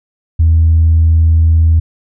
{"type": "tone", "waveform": "sine", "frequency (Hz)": 81.2, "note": "E2", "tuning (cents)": -26, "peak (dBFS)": -4, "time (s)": [0.39, 1.8], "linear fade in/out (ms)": 10, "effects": ["tanh soft clip ceiling -2 dBFS"]}